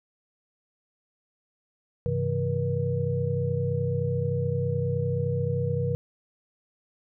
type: tone cluster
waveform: sine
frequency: 100.5 / 134.2 / 163.8 / 480.5 Hz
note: G2 / C3 / E3 / B4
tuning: +44 / +44 / -11 / -48 cents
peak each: -30 / -28 / -32 / -29 dBFS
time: 2.06-5.95 s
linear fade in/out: 0 ms
effects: none